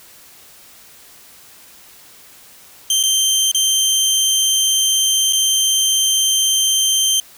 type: tone with dropouts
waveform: 20% pulse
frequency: 3136 Hz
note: G7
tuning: in tune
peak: -8 dBFS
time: 2.9-7.2 s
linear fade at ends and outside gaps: 2 ms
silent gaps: 3.029-3.035 / 3.515-3.546 / 5.326-5.331 s
effects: white hiss -44 dBFS RMS until 7.37 s